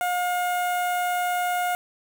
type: tone with notch filter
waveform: sawtooth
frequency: 715 Hz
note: F5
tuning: 41 cents sharp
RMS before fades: -25 dBFS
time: 0.01-1.75 s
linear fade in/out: 0 ms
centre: 4700 Hz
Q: 0.69
effects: 8-bit